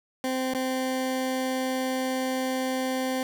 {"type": "tone with dropouts", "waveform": "20% pulse", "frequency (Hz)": 259.6, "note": "C4", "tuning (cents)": -13, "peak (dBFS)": -21, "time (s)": [0.24, 3.23], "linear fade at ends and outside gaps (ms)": 1, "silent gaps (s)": [0.537, 0.548], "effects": []}